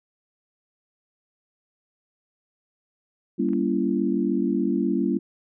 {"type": "chord", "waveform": "sine", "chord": "G diminished seventh", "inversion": "none", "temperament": "just", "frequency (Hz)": [196, 235.2, 282.2, 338.7], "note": ["G3", "Bb3", "Db4", "Fb4"], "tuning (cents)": [0, 16, 31, 47], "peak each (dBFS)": -26, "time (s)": [3.38, 5.19], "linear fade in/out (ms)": 20}
{"type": "clicks", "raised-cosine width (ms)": 0.5, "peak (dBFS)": [-37, -31], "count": 2, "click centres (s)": [3.489, 3.533]}
{"effects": []}